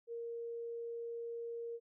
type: tone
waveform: sine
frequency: 466.5 Hz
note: A#4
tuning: 1 cent sharp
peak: -40 dBFS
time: 0.07-1.8 s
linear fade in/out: 50 ms
effects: none